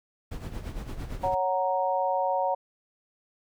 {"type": "noise with tremolo", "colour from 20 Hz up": "brown", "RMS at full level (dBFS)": -33, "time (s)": [0.31, 1.35], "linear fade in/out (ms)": 10, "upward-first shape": "sine", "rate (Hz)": 8.8, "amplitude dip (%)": 65}
{"type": "chord", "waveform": "sine", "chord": "F# major", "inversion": "second", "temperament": "equal", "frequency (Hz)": [554.4, 740, 932.3], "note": ["C#5", "F#5", "A#5"], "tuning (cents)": [0, 0, 0], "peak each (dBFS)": -28, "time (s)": [1.23, 2.55], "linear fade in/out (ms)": 10}
{"effects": []}